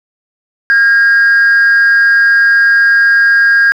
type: tone with frequency modulation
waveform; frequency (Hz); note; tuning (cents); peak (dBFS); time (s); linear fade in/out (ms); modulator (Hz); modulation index
sine; 1624; G#6; -39; -3; 0.7-3.72; 0; 232; 0.26
effects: tanh soft clip ceiling -3 dBFS + 7-bit